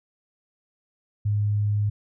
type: tone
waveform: sine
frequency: 103.83 Hz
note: G#2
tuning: in tune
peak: -20 dBFS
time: 1.25-1.9 s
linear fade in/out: 10 ms
effects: none